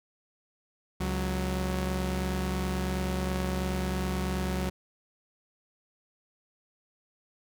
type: tone pair together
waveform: sawtooth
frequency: 69.3 / 185.01 Hz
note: C#2 / F#3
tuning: 0 / 0 cents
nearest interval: octave + perfect fourth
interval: 1700 cents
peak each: -27 dBFS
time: 1-4.7 s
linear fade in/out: 10 ms
effects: none